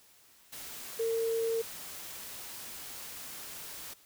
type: tone in noise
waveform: sine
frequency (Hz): 454.9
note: A#4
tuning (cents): -42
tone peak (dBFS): -28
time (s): 0.99-1.62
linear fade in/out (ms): 10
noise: white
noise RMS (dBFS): -44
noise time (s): 0.52-3.94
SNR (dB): +13
effects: white hiss -61 dBFS RMS until 4.05 s